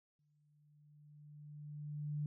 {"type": "tone with exponential growth", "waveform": "sine", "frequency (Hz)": 148.3, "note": "D3", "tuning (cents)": 17, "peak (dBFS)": -35, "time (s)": [0.19, 2.26], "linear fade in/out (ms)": 2, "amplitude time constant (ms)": 450, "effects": []}